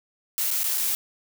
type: noise with dropouts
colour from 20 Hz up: blue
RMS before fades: -25 dBFS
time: 0.38-0.95 s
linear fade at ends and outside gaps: 0 ms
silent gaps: 0.505-0.512 / 0.633-0.641 / 0.775-0.779 s
effects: none